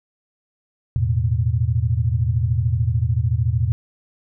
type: chord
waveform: sine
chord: E suspended fourth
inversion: none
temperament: equal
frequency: 82.41 / 110 / 123.47 Hz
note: E2 / A2 / B2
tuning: 0 / 0 / 0 cents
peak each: -22 / -20 / -21 dBFS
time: 0.96-3.72 s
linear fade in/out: 0 ms
effects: none